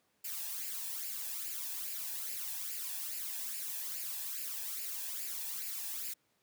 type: noise with flanger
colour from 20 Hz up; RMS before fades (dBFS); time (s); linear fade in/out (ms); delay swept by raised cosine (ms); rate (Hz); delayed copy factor
blue; -40; 0.24-6.14; 10; 0.41 to 1.2; 2.4; +0.6
effects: pink hiss -75 dBFS RMS until 6.42 s + high-pass 150 Hz 12 dB/octave